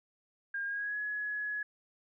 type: tone with pitch glide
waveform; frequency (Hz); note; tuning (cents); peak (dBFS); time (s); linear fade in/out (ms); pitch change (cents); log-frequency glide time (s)
sine; 1612 to 1687.3; G6 to G#6; +48 to +27; -33; 0.54-1.63; 5; +79; 0.65-0.98
effects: none